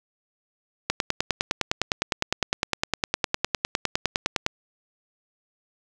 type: click train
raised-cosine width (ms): 0.2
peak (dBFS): -4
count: 36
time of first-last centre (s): 0.9-4.464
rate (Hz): 9.82
effects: none